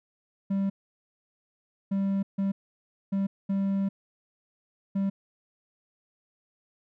triangle tone bursts at uneven times, 196 Hz, G3, in tune, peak -22 dBFS, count 6, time 0.5-0.7 / 1.91-2.23 / 2.38-2.52 / 3.12-3.27 / 3.49-3.89 / 4.95-5.1 s, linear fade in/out 10 ms, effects none

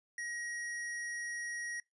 square tone, 1894 Hz, A#6, 27 cents sharp, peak -39 dBFS, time 0.18-1.8 s, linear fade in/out 2 ms, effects noise-tail reverb RT60 0.2 s tail -24 dB re dry + resampled to 24000 Hz

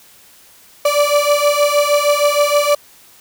35% pulse beating tone pair, 580 / 586.4 Hz, D5 / D5, -22 / -3 cents, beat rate 6.4 Hz, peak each -13 dBFS, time 0.85-2.75 s, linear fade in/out 5 ms, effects white hiss -46 dBFS RMS until 3.2 s

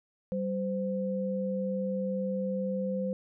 sine tone pair together, 193 / 515.2 Hz, G3 / C5, -27 / -27 cents, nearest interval octave + perfect fourth, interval 1700 cents, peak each -31 / -32 dBFS, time 0.32-3.13 s, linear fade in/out 0 ms, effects none

